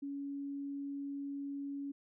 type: tone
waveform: sine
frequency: 280.6 Hz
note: C#4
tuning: 21 cents sharp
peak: -38 dBFS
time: 0.02-1.92 s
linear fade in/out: 10 ms
effects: none